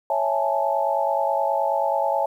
sine chord, A major seventh, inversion first, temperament equal, 554.4 / 659.3 / 830.6 / 880 Hz, C#5 / E5 / G#5 / A5, 0 / 0 / 0 / 0 cents, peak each -25 dBFS, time 0.1-2.26 s, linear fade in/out 2 ms, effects 9-bit

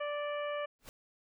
harmonic tone, 586 Hz, D5, 4 cents flat, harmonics 1 / 2 / 3 / 4 / 5, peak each -35 / -41 / -45 / -47 / -49 dBFS, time 0-0.66 s, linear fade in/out 10 ms
pink noise with exponential growth, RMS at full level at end -44 dBFS, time 0.79-0.89 s, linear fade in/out 0 ms, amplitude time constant 21 ms
effects none

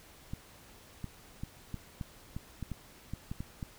clicks, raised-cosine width 5 ms, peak -25 dBFS, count 12, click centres 0.335 / 1.043 / 1.435 / 1.743 / 2.012 / 2.365 / 2.627 / 2.717 / 3.136 / 3.315 / 3.405 / 3.628 s, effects pink hiss -56 dBFS RMS until 3.78 s

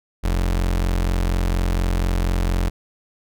35% pulse tone, 44.2 Hz, F1, 22 cents sharp, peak -16 dBFS, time 0.23-2.7 s, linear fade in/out 20 ms, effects none

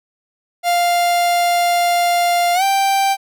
45% pulse tone with pitch glide, 698.5 to 784 Hz, F5 to G5, 0 to 0 cents, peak -13 dBFS, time 0.63-3.17 s, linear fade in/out 50 ms, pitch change +200 cents, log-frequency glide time 2.54-2.63 s, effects none

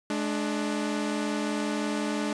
sawtooth tone pair together, 212 / 295.2 Hz, G#3 / D4, +36 / +9 cents, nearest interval tritone, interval 573 cents, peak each -26 dBFS, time 0.1-2.33 s, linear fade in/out 2 ms, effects resampled to 22050 Hz

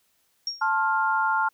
sine tone with exponential decay, 5570 Hz, F8, 5 cents flat, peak -23 dBFS, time 0.47-0.69 s, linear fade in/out 2 ms, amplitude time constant 47 ms
sine chord, F major, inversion first, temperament equal with one note detuned, 880 / 1066.6 / 1396.9 Hz, A5 / C6 / F6, 0 / +33 / 0 cents, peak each -24 / -28 / -24 dBFS, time 0.61-1.49 s, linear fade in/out 10 ms
effects white hiss -68 dBFS RMS until 1.53 s

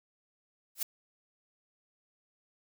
blue noise with exponential growth, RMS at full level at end -26 dBFS, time 0.75-0.83 s, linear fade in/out 5 ms, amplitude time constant 17 ms, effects none

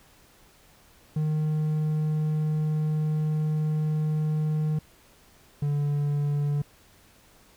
triangle tone pair in turn, 153.9 / 145.18 Hz, D#3 / D3, -19 / -20 cents, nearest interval minor second, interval 101 cents, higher first, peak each -21 dBFS, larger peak neither, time 1.16-4.79 / 5.62-6.62 s, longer first, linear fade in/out 5 ms, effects pink hiss -57 dBFS RMS until 7.56 s

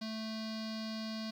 square tone with low-pass filter, 220 Hz, A3, in tune, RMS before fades -40 dBFS, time 0.01-1.31 s, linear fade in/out 10 ms, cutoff 4600 Hz, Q 6.2, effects 11-bit

